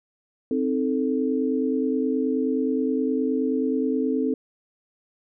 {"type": "chord", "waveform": "sine", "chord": "A diminished", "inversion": "first", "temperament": "equal", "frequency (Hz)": [261.6, 311.1, 440], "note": ["C4", "Eb4", "A4"], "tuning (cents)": [0, 0, 0], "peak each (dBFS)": [-23, -28, -26], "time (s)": [0.51, 4.34], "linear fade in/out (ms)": 2, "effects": []}